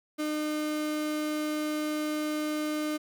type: tone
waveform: 35% pulse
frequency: 303.9 Hz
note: D#4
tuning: 41 cents flat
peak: -27 dBFS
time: 0.18-2.98 s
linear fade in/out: 20 ms
effects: none